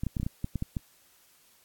clicks, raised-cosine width 5 ms, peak -18 dBFS, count 10, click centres 0.035 / 0.067 / 0.168 / 0.199 / 0.231 / 0.265 / 0.444 / 0.557 / 0.624 / 0.768 s, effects white hiss -62 dBFS RMS until 1.64 s + AAC 64 kbps

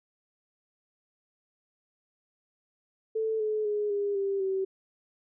sine tone with pitch steps, 441.4 / 429.1 / 417.1 / 405.5 / 394.2 / 383.2 Hz, A4 / A4 / G#4 / G#4 / G4 / G4, +5 / -43 / +7 / -41 / +10 / -39 cents, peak -26 dBFS, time 3.15-4.65 s, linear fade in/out 10 ms, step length 250 ms, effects none

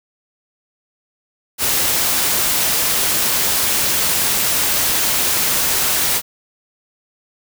white noise, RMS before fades -17 dBFS, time 1.58-6.22 s, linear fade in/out 50 ms, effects none

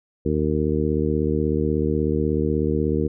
harmonic tone, 76.4 Hz, D#2, 31 cents flat, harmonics 1 / 2 / 3 / 4 / 5 / 6, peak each -26 / -26 / -26 / -26 / -26 / -26 dBFS, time 0.25-3.08 s, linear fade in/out 10 ms, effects none

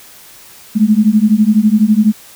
sine beating tone pair, 207.7 / 219.7 Hz, G#3 / A3, 0 / -2 cents, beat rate 12 Hz, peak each -10 dBFS, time 0.75-2.13 s, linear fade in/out 20 ms, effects white hiss -39 dBFS RMS until 2.35 s

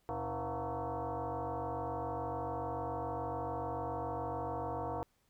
sine tone with frequency modulation, 124 Hz, B2, 7 cents sharp, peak -35 dBFS, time 0.09-5.03 s, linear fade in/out 0 ms, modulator 201 Hz, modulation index 4.6, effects pink hiss -75 dBFS RMS until 5.29 s

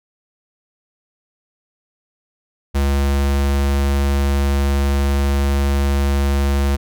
square tone, 69.7 Hz, C#2, 10 cents sharp, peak -15 dBFS, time 2.74-6.77 s, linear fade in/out 20 ms, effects none

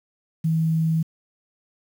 sine tone with quantisation, 161.3 Hz, E3, 37 cents flat, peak -18 dBFS, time 0.44-1.03 s, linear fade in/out 10 ms, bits 8, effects none

